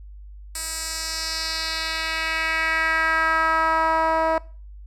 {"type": "tone with band-pass filter sweep", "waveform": "10% pulse", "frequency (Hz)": 322.1, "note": "E4", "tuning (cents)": -40, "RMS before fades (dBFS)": -23, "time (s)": [0.55, 4.38], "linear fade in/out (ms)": 2, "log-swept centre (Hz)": [8600, 730], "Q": 2, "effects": ["noise-tail reverb RT60 0.4 s tail -22 dB re dry", "added 50 Hz sine -38 dBFS peak until 4.86 s"]}